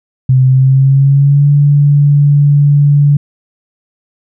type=tone with pitch glide; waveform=sine; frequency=130 to 144.24 Hz; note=C3 to D3; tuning=-11 to -31 cents; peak=-4 dBFS; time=0.29-3.17 s; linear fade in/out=5 ms; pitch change=+180 cents; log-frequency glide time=0.46-1.49 s; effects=none